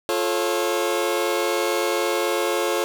sawtooth chord, F augmented, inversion none, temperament just, 349.2 / 436.5 / 545.7 Hz, F4 / A4 / C#5, 0 / -14 / -27 cents, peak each -21 dBFS, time 0.09-2.84 s, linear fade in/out 0 ms, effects none

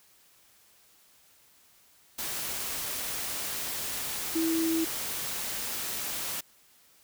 sine tone in noise, 326.2 Hz, E4, 18 cents flat, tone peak -25 dBFS, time 4.35-4.85 s, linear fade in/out 10 ms, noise white, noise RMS -34 dBFS, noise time 2.18-6.41 s, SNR +6 dB, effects white hiss -61 dBFS RMS until 7.03 s

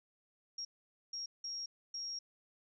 sine tone bursts at uneven times, 5588 Hz, F8, in tune, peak -39 dBFS, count 4, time 0.58-0.65 / 1.13-1.26 / 1.44-1.66 / 1.94-2.19 s, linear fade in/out 5 ms, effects none

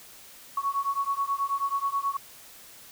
sine beating tone pair, 1108.7 / 1118 Hz, C#6 / C#6, 0 / +14 cents, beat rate 9.3 Hz, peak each -28 / -29 dBFS, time 0.57-2.17 s, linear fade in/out 5 ms, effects white hiss -49 dBFS RMS until 2.91 s

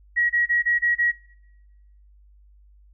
sine tone bursts, 1908 Hz, A#6, 40 cents sharp, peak -17 dBFS, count 6, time 0.16-1.12 s, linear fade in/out 20 ms, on 140 ms, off 24 ms, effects noise-tail reverb RT60 1.0 s tail -25 dB re dry + added 50 Hz sine -50 dBFS peak until 2.93 s

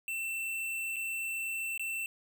square tone with dropouts, 2683 Hz, E7, 30 cents sharp, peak -34 dBFS, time 0.08-2.06 s, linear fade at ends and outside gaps 1 ms, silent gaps 0.96-0.965 / 1.777-1.795 s, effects none

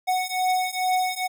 square beating tone pair, 738 / 740.3 Hz, F#5 / F#5, -5 / +1 cents, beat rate 2.3 Hz, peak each -26 / -25 dBFS, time 0.07-1.28 s, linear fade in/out 20 ms, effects none

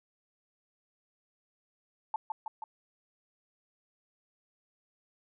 sine tone with echo, 878 Hz, A5, 4 cents flat, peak -28 dBFS, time 2.14-2.16 s, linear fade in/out 2 ms, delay 160 ms, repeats 3, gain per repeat -3 dB, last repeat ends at 2.64 s, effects none

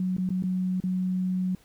sine tone with dropouts, 184.4 Hz, F#3, 6 cents flat, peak -24 dBFS, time 0-1.55 s, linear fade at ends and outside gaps 2 ms, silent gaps 0.167-0.182 / 0.291-0.304 / 0.425-0.437 / 0.802-0.838 s, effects pink hiss -60 dBFS RMS until 1.64 s

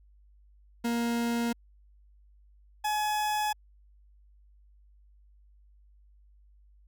40% pulse tone pair in turn, 234.9 / 846.3 Hz, A#3 / G#5, +13 / +32 cents, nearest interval octave + minor seventh, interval 2219 cents, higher second, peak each -26 dBFS, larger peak neither, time 0.84-1.53 / 2.84-3.53 s, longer neither, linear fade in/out 10 ms, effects added 50 Hz sine -56 dBFS peak until 6.87 s

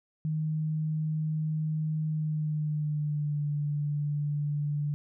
sine tone with pitch glide, 155.56 to 146.83 Hz, D#3 to D3, 0 to 0 cents, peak -27 dBFS, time 0.25-4.94 s, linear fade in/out 0 ms, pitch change -100 cents, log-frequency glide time 2.07-3.44 s, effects none

